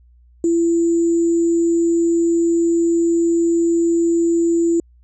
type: tone with sample-and-hold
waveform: sine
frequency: 336.7 Hz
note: E4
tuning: 37 cents sharp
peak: -13 dBFS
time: 0.44-4.8 s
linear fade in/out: 2 ms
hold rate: 7350 Hz
effects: added 60 Hz sine -47 dBFS peak until 5.03 s + resampled to 24000 Hz